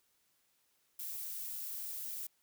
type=noise; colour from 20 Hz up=violet; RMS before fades=-42 dBFS; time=0.99-2.27 s; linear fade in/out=5 ms; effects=white hiss -75 dBFS RMS until 2.42 s